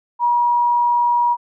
sine tone, 959 Hz, A#5, 49 cents sharp, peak -13 dBFS, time 0.19-1.37 s, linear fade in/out 50 ms, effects none

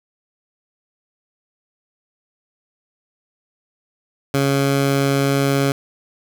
15% pulse tone, 138.59 Hz, C#3, in tune, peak -9 dBFS, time 4.34-5.72 s, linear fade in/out 2 ms, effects none

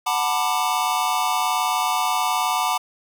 square chord, B minor seventh, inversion second, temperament just, 740.8 / 889 / 987.8 / 1185.3 Hz, F#5 / A5 / B5 / D6, +2 / +18 / 0 / +16 cents, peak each -26 dBFS, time 0.06-2.78 s, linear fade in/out 10 ms, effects none

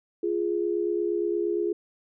sine tone pair together, 346.7 / 415.3 Hz, F4 / G#4, -13 / 0 cents, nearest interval minor third, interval 313 cents, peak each -26 / -27 dBFS, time 0.23-1.73 s, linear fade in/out 5 ms, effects none

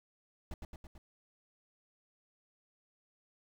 brown noise with echo, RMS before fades -41 dBFS, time 0.51-0.54 s, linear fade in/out 2 ms, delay 110 ms, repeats 4, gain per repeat -3 dB, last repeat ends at 0.98 s, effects none

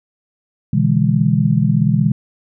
sine chord, E dominant seventh, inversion second, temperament just, 123.61 / 148.33 / 164.81 / 206 Hz, B2 / D3 / E3 / G#3, +2 / +18 / 0 / -14 cents, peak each -17 dBFS, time 0.73-2.12 s, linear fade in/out 5 ms, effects none

